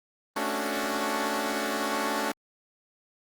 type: chord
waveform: 10% pulse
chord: D major seventh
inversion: second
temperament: equal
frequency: 220 / 277.2 / 293.7 / 370 Hz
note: A3 / C#4 / D4 / F#4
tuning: 0 / 0 / 0 / 0 cents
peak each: -24 / -24 / -25 / -26 dBFS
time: 0.36-2.32 s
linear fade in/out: 5 ms
effects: Opus 24 kbps